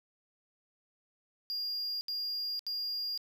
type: tone bursts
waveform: triangle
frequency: 4820 Hz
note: D8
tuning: 44 cents sharp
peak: -32 dBFS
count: 3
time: 1.5-3.176 s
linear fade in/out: 0 ms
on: 510 ms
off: 73 ms
effects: none